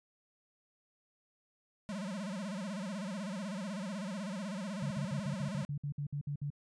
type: tone with vibrato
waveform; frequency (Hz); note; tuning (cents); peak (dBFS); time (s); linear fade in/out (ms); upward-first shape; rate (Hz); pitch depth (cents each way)
square; 196; G3; 0; -38; 1.89-5.65; 0; sine; 16; 180
type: tone bursts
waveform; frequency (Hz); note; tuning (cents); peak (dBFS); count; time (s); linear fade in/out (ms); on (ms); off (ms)
sine; 144.2; D3; -31; -34; 12; 4.82-6.503; 5; 88; 57
effects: resampled to 22050 Hz